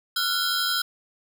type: tone cluster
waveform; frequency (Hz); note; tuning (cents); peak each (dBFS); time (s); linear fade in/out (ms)
square; 1372 / 1464 / 3205 / 3969 / 5070; F6 / F#6 / G7 / B7 / D#8; -31 / -19 / +38 / +8 / +32; -30; 0.16-0.82; 5
effects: none